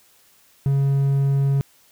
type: tone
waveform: triangle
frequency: 138.3 Hz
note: C#3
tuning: 4 cents flat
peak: -14 dBFS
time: 0.66-1.61 s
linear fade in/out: 0 ms
effects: white hiss -56 dBFS RMS until 1.91 s